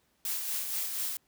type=noise with tremolo; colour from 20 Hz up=blue; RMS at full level=-32 dBFS; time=0.25-1.17 s; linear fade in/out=2 ms; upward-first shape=sine; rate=4.2 Hz; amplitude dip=40%; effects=pink hiss -71 dBFS RMS until 1.27 s + high-pass 60 Hz 12 dB/octave